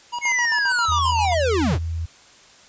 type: tone with tremolo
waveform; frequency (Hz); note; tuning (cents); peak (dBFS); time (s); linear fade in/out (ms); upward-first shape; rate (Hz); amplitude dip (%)
square; 960; B5; -49; -25; 0.12-1.35; 20; square; 7.5; 80
type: linear sweep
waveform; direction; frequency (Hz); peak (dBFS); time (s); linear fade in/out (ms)
square; down; 2203 to 65.41; -19; 0.21-1.79; 50
type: tone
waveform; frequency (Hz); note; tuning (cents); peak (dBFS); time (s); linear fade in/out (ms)
sine; 82.41; E2; 0; -23; 0.88-2.06; 10
effects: white hiss -49 dBFS RMS until 2.68 s + resampled to 16000 Hz